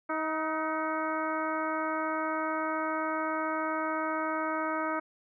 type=harmonic tone with a mistuned harmonic; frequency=315.7 Hz; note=D#4; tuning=25 cents sharp; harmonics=1 / 2 / 3 / 4 / 5 / 6 / 7; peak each=-35 / -35 / -36 / -34 / -38 / -46 / -43 dBFS; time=0.09-5 s; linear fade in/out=10 ms; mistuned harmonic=5; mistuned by=-48 cents; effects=none